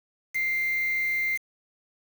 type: tone with quantisation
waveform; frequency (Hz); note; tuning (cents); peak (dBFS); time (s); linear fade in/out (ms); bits
sine; 2093; C7; 0; -24; 0.34-1.38; 20; 6
effects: none